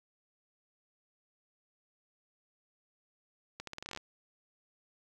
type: accelerating click train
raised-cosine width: 0.2 ms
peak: -24 dBFS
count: 12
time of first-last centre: 3.6-3.974 s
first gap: 73 ms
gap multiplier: 0.83
effects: 10-bit